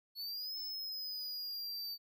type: linear two-way sweep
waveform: square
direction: up then down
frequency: 4371 to 5250 to 4590 Hz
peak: -40 dBFS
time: 0.15-1.98 s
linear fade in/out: 50 ms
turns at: 0.59 s
effects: none